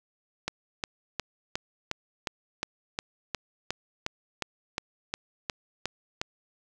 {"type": "click train", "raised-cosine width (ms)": 0.2, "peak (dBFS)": -12, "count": 17, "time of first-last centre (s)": [0.48, 6.215], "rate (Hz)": 2.79, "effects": []}